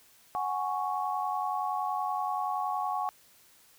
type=chord; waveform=sine; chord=F# suspended second; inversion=none; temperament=equal; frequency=740 / 830.6 / 1108.7 Hz; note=F#5 / G#5 / C#6; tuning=0 / 0 / 0 cents; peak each=-33 dBFS; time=0.35-3.09 s; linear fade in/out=0 ms; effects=white hiss -60 dBFS RMS until 3.78 s